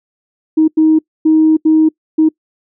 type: tone bursts at uneven times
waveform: sine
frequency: 314.8 Hz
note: D#4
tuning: 20 cents sharp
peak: -5 dBFS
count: 5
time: 0.57-0.68 / 0.77-0.99 / 1.25-1.57 / 1.65-1.89 / 2.18-2.29 s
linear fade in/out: 10 ms
effects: noise-tail reverb RT60 0.1 s tail -24 dB re dry + tanh soft clip ceiling -1 dBFS